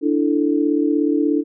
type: chord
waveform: sine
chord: D suspended second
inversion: none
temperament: just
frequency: 293.7 / 330.4 / 440.5 Hz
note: D4 / E4 / A4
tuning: 0 / +4 / +2 cents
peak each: -17 / -20 / -23 dBFS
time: 0.01-1.44 s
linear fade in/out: 50 ms
effects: none